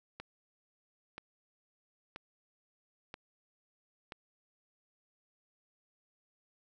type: click train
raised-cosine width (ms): 0.3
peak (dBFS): -27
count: 5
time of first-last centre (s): 0.2-4.122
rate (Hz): 1.02
effects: none